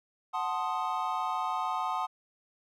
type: chord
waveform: triangle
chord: F# diminished seventh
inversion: none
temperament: equal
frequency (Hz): 740 / 880 / 1046.5 / 1244.5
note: F#5 / A5 / C6 / Eb6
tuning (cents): 0 / 0 / 0 / 0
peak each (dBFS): -33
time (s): 0.33-2.07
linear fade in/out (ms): 20
effects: none